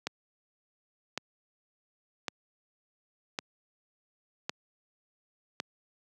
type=click train; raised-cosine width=0.2 ms; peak=-14 dBFS; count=6; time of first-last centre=0.07-5.601 s; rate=0.904 Hz; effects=high-pass 150 Hz 12 dB/octave